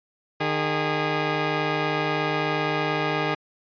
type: tone pair together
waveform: 10% pulse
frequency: 152.82 / 410 Hz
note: D#3 / G#4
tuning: -31 / -22 cents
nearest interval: octave + perfect fourth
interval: 1709 cents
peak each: -17 dBFS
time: 0.4-3.35 s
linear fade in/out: 10 ms
effects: resampled to 11025 Hz